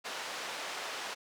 pink band-pass noise, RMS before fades -40 dBFS, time 0.04-1.15 s, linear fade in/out 20 ms, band 630 to 5800 Hz, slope 12 dB/octave, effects none

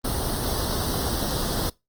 pink noise with comb filter, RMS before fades -26 dBFS, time 0.04-1.7 s, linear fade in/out 10 ms, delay 0.21 ms, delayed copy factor +0.85, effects noise-tail reverb RT60 0.2 s tail -22 dB re dry + Opus 24 kbps

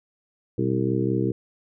harmonic tone with a mistuned harmonic, 65 Hz, C2, 11 cents flat, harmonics 2 / 3 / 4 / 5 / 6 / 7, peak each -26 / -28 / -31 / -26 / -28 / -31 dBFS, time 0.58-1.32 s, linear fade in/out 5 ms, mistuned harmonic 2, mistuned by -110 cents, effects none

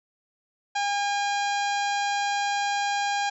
harmonic tone with a mistuned harmonic, 810 Hz, G#5, 43 cents flat, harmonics 1 / 2 / 3 / 4 / 5 / 6 / 7 / 8 / 9, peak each -25 / -31 / -35 / -37 / -39 / -41 / -42 / -43 / -44 dBFS, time 0.75-3.3 s, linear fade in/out 10 ms, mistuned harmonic 8, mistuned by +36 cents, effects none

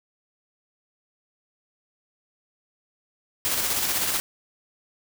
white noise with tremolo, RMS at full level -24 dBFS, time 3.45-4.2 s, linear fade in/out 0 ms, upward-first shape square, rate 16 Hz, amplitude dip 30%, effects none

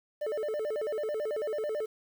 triangle tone with vibrato, 510 Hz, C5, 44 cents flat, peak -28 dBFS, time 0.21-1.86 s, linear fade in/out 10 ms, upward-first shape square, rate 9.1 Hz, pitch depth 270 cents each way, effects 9-bit

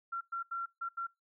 sine tone bursts at uneven times, 1367 Hz, F6, 37 cents flat, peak -34 dBFS, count 5, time 0.12-0.21 / 0.32-0.43 / 0.51-0.66 / 0.81-0.89 / 0.97-1.07 s, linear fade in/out 10 ms, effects noise-tail reverb RT60 0.2 s tail -24 dB re dry

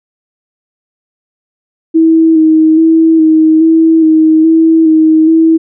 sine tone with vibrato, 320 Hz, D#4, 49 cents sharp, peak -3 dBFS, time 1.94-5.58 s, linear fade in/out 20 ms, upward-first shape square, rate 1.2 Hz, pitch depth 22 cents each way, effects none

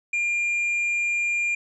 triangle tone, 2400 Hz, D7, 37 cents sharp, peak -20 dBFS, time 0.13-1.55 s, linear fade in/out 5 ms, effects resampled to 22050 Hz

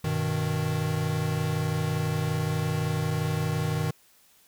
square chord, G augmented, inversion none, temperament equal, 98 / 123.47 / 155.56 Hz, G2 / B2 / D#3, 0 / 0 / 0 cents, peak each -33 / -32 / -28 dBFS, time 0.04-3.91 s, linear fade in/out 5 ms, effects white hiss -60 dBFS RMS until 4.47 s

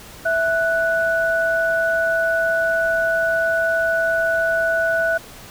sine tone pair together, 659.3 / 1480.1 Hz, E5 / F#6, 0 / 0 cents, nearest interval octave + major second, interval 1400 cents, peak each -19 dBFS, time 0.25-5.18 s, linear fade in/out 10 ms, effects pink hiss -40 dBFS RMS until 5.5 s

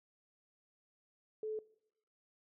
sine tone, 433.2 Hz, A4, 27 cents flat, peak -37 dBFS, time 1.43-1.59 s, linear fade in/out 2 ms, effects noise-tail reverb RT60 0.8 s tail -21 dB re dry

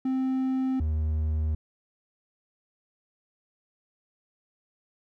triangle tone pair in turn, 261.6 / 77.6 Hz, C4 / D#2, 0 / -4 cents, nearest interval octave + major sixth, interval 2104 cents, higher first, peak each -22 dBFS, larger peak neither, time 0.05-0.8 / 0.8-1.55 s, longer neither, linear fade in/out 5 ms, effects none

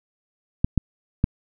clicks, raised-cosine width 5 ms, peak -5 dBFS, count 3, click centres 0.645 / 0.777 / 1.241 s, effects none

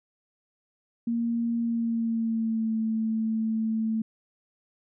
sine tone with pitch glide, 233.1 to 221.7 Hz, A#3 to A3, 0 to +13 cents, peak -24 dBFS, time 1.07-4.02 s, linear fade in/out 5 ms, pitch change -87 cents, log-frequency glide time 1.6-2.74 s, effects none

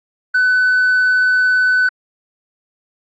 triangle tone with tanh clipping, 1503 Hz, F#6, 27 cents sharp, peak -11 dBFS, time 0.34-1.89 s, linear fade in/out 10 ms, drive 6 dB, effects AAC 32 kbps

